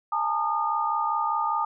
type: tone cluster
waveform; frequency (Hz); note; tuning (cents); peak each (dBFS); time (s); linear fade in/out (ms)
sine; 835 / 900 / 1222; G#5 / A5 / D#6; +9 / +39 / -32; -30 / -27 / -26; 0.12-1.65; 5
effects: none